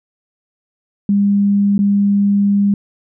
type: tone with dropouts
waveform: sine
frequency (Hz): 201.4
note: G3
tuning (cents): +47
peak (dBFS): -10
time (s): 1.09-2.74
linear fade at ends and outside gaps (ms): 2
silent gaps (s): 1.78-1.79
effects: none